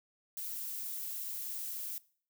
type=noise; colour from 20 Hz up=violet; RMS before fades=-40 dBFS; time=0.37-1.98 s; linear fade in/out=2 ms; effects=noise-tail reverb RT60 0.5 s tail -21 dB re dry